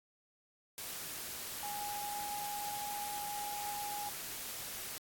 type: tone in noise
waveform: sine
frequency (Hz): 824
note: G#5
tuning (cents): -14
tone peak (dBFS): -39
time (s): 1.63-4.09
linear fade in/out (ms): 0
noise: white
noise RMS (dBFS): -43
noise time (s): 0.78-4.98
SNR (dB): +1
effects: AAC 64 kbps